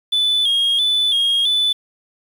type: tone with vibrato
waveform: sine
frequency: 3374 Hz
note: G#7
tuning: 27 cents sharp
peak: -12 dBFS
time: 0.12-1.73 s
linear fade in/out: 10 ms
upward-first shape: square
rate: 1.5 Hz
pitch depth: 59 cents each way
effects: tanh soft clip ceiling -12 dBFS + 7-bit